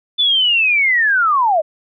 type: linear sweep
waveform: sine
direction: down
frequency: 3520 to 587.3 Hz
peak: -11 dBFS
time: 0.18-1.62 s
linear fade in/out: 20 ms
effects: none